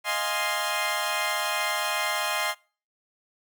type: chord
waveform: 15% pulse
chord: F minor seventh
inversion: third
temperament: equal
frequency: 622.3 / 698.5 / 830.6 / 1046.5 Hz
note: Eb5 / F5 / Ab5 / C6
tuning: 0 / 0 / 0 / 0 cents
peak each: -25 / -26 / -25 / -23 dBFS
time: 0.04-2.55 s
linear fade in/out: 50 ms
effects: noise-tail reverb RT60 0.4 s tail -25 dB re dry